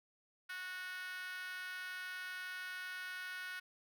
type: tone with high-pass filter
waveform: 5% pulse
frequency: 367.4 Hz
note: F#4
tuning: 12 cents flat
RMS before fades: -45 dBFS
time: 0.49-3.6 s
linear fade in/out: 10 ms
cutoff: 1500 Hz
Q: 5.4
effects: none